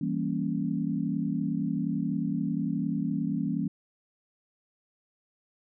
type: chord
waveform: sine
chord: E diminished seventh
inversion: none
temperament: equal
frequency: 164.81 / 196 / 233.1 / 277.2 Hz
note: E3 / G3 / Bb3 / Db4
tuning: 0 / 0 / 0 / 0 cents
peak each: -32 dBFS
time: 0.01-3.68 s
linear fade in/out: 5 ms
effects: none